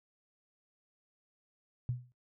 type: tone with exponential decay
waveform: sine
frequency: 123.47 Hz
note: B2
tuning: in tune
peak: -28 dBFS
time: 1.89-2.12 s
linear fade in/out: 0 ms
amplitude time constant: 49 ms
effects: noise-tail reverb RT60 0.1 s tail -18 dB re dry